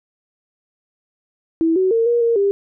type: tone with pitch steps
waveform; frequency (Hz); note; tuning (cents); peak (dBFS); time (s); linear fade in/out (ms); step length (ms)
sine; 326.8 / 374.9 / 456.6 / 474.2 / 464.7 / 399.2; E4 / F#4 / A#4 / A#4 / A#4 / G4; -15 / +23 / -36 / +30 / -5 / +32; -13; 1.61-2.51; 0; 150
effects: none